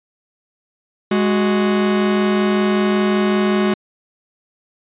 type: tone pair together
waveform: 45% pulse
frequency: 207.7 / 370.1 Hz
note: G#3 / F#4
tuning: 0 / 0 cents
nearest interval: minor seventh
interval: 1000 cents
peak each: -16 / -18 dBFS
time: 1.11-3.74 s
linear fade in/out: 5 ms
effects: resampled to 8000 Hz